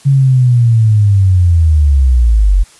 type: linear sweep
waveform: sine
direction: down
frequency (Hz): 140 to 43.7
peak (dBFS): -5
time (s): 0.05-2.64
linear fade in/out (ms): 20
effects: white hiss -42 dBFS RMS until 2.79 s + resampled to 24000 Hz